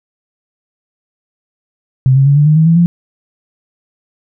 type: tone with pitch steps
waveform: sine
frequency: 130.81 / 136.05 / 141.5 / 147.17 / 153.06 / 159.2 / 165.57 / 172.21 Hz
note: C3 / C#3 / C#3 / D3 / D#3 / D#3 / E3 / F3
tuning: 0 / -32 / +36 / +4 / -28 / +40 / +8 / -24 cents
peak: -5 dBFS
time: 2.06-2.86 s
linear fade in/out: 0 ms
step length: 100 ms
effects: none